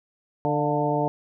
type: harmonic tone with a mistuned harmonic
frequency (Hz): 148.6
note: D3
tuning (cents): +21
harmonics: 1 / 2 / 3 / 4 / 5 / 6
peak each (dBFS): -28 / -28 / -28 / -28 / -28 / -28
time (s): 0.45-1.08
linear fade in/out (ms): 0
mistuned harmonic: 5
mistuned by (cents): -68
effects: none